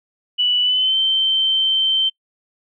sine tone with pitch glide, 2960 to 3109 Hz, F#7 to G7, 0 to -15 cents, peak -14 dBFS, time 0.38-2.1 s, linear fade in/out 20 ms, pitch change +85 cents, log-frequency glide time 0.62-0.98 s, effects noise-tail reverb RT60 0.1 s tail -26 dB re dry

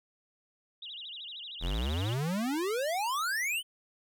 sine tone with vibrato, 3304 Hz, G#7, 10 cents flat, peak -40 dBFS, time 0.82-2.14 s, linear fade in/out 5 ms, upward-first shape sine, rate 13 Hz, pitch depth 290 cents each way
square exponential sweep, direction up, 38.57 to 3136 Hz, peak -30 dBFS, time 1.6-3.63 s, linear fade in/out 50 ms
effects none

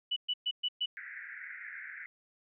sine tone bursts, 2960 Hz, F#7, in tune, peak -29 dBFS, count 5, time 0.11-0.86 s, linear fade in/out 10 ms, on 54 ms, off 120 ms
pink band-pass noise, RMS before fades -45 dBFS, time 0.97-2.06 s, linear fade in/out 0 ms, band 1500 to 2200 Hz, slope 96 dB/octave
effects none

